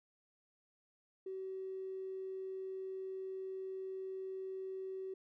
triangle tone with tanh clipping, 380 Hz, F#4, 46 cents sharp, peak -40 dBFS, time 1.26-5.14 s, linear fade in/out 5 ms, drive 2 dB, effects none

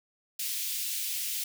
white high-pass noise, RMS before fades -33 dBFS, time 0.39-1.44 s, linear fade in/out 5 ms, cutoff 2400 Hz, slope 24 dB/octave, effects none

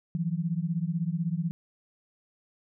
sine beating tone pair, 161.4 / 177.4 Hz, E3 / F3, -36 / +27 cents, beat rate 16 Hz, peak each -29 / -30 dBFS, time 0.15-1.51 s, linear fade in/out 0 ms, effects none

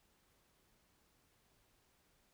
silence, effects pink hiss -74 dBFS RMS until 2.33 s

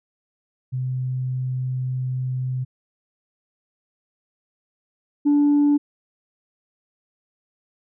sine tone pair in turn, 128.3 / 290.5 Hz, C3 / D4, -34 / -19 cents, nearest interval octave + major second, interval 1415 cents, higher second, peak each -22 / -12 dBFS, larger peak second, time 0.72-2.65 / 5.25-5.78 s, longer first, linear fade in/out 20 ms, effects tanh soft clip ceiling -12 dBFS

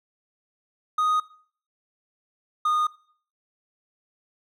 triangle tone pair in turn, 1244.5 / 1228.1 Hz, D#6 / D#6, 0 / -23 cents, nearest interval unison, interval 23 cents, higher first, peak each -18 dBFS, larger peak neither, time 0.98-1.2 / 2.65-2.87 s, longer neither, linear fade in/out 5 ms, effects noise-tail reverb RT60 0.5 s tail -19 dB re dry

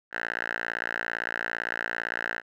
5% pulse tone with band-pass filter, 57.7 Hz, A#1, 17 cents flat, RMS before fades -32 dBFS, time 0.11-2.42 s, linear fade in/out 50 ms, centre 1600 Hz, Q 4, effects none

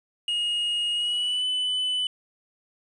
triangle tone with pitch glide, 2870 to 3001 Hz, F7 to F#7, +47 to +24 cents, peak -22 dBFS, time 0.28-2.07 s, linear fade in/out 2 ms, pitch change +77 cents, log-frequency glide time 0.93-1.45 s, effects resampled to 24000 Hz + 9-bit

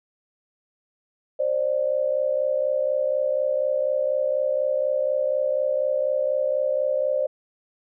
sine tone pair together, 530.9 / 595 Hz, C5 / D5, +25 / +22 cents, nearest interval major second, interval 197 cents, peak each -23 dBFS, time 1.39-7.27 s, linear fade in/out 10 ms, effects none

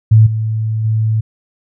sine tone with level steps, 110 Hz, A2, in tune, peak -3 / -14 / -11 dBFS, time 0.11-1.21 s, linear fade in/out 10 ms, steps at 0.26 / 0.84 s, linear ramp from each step 10 ms, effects none

